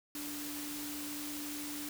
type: tone in noise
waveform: sine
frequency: 293.7 Hz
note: D4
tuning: in tune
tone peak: -42 dBFS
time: 0.15-1.89 s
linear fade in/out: 2 ms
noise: white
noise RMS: -43 dBFS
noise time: 0.15-1.89 s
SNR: -2 dB
effects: none